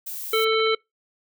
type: noise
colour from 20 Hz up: violet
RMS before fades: -33 dBFS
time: 0.06-0.45 s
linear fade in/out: 10 ms
type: harmonic tone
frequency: 442.6 Hz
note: A4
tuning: 10 cents sharp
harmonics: 1 / 3 / 5 / 7 / 9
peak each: -20 / -25 / -27 / -28 / -30 dBFS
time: 0.33-0.75 s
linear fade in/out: 5 ms
effects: noise-tail reverb RT60 0.2 s tail -26 dB re dry